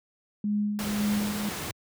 sine tone with tremolo, 207.7 Hz, G#3, in tune, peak -23 dBFS, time 0.44-1.49 s, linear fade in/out 2 ms, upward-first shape sine, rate 1.9 Hz, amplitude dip 55%
pink noise, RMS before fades -34 dBFS, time 0.79-1.71 s, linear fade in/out 0 ms
effects high-pass 80 Hz 12 dB/octave

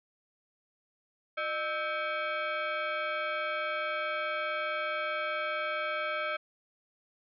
sine tone with frequency modulation, 349.2 Hz, F4, in tune, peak -30 dBFS, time 1.37-6.37 s, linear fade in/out 10 ms, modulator 959 Hz, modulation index 2.3, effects none

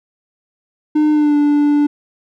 triangle tone with pitch glide, 303.2 to 292.4 Hz, D#4 to D4, -45 to -7 cents, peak -8 dBFS, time 0.95-1.87 s, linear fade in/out 10 ms, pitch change -62 cents, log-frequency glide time 1.11-1.36 s, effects none

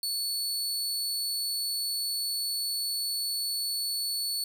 sawtooth tone, 4435 Hz, C#8, in tune, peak -26 dBFS, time 0.03-4.44 s, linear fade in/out 2 ms, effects none

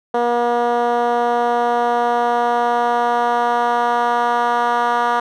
10% pulse tone with band-pass filter sweep, 239.3 Hz, A#3, 46 cents sharp, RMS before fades -17 dBFS, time 0.14-5.2 s, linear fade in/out 5 ms, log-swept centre 580 to 1000 Hz, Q 1.5, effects none

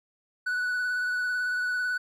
triangle tone with vibrato, 1482 Hz, F#6, 2 cents sharp, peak -24 dBFS, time 0.46-1.98 s, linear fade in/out 10 ms, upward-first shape triangle, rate 18 Hz, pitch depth 25 cents each way, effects none

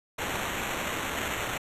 violet noise with sample-and-hold, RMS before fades -32 dBFS, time 0.18-1.58 s, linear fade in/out 10 ms, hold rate 4900 Hz, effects resampled to 32000 Hz

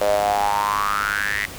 sawtooth tone with high-pass filter sweep, 102.4 Hz, G#2, 24 cents flat, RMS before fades -21 dBFS, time 0.01-1.46 s, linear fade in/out 5 ms, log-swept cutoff 560 to 2000 Hz, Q 9, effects pink hiss -36 dBFS RMS until 1.58 s

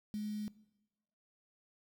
sine tone with quantisation, 210.6 Hz, G#3, 24 cents sharp, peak -36 dBFS, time 0.14-0.48 s, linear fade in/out 0 ms, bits 9, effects noise-tail reverb RT60 1.0 s tail -20 dB re dry

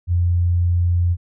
sine tone, 87.4 Hz, F2, 2 cents sharp, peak -14 dBFS, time 0.07-1.17 s, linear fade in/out 50 ms, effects none

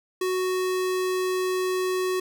square tone, 370 Hz, F#4, in tune, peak -24 dBFS, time 0.21-2.2 s, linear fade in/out 5 ms, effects none

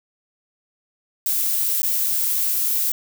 violet noise with dropouts, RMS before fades -21 dBFS, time 1.26-2.92 s, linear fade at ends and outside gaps 2 ms, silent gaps 1.82-1.83 s, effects none

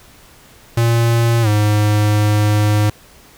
square tone with pitch glide, 116.54 to 105.03 Hz, A#2 to G#2, 0 to +20 cents, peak -12 dBFS, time 0.77-2.9 s, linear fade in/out 5 ms, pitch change -180 cents, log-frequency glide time 1.42-1.48 s, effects pink hiss -45 dBFS RMS until 3.37 s

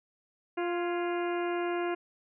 harmonic tone with a mistuned harmonic, 349.2 Hz, F4, in tune, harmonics 1 / 2 / 3 / 4 / 5 / 6 / 7 / 8, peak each -30 / -36 / -40 / -42 / -44 / -46 / -47 / -48 dBFS, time 0.57-1.95 s, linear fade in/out 10 ms, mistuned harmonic 5, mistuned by -69 cents, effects none

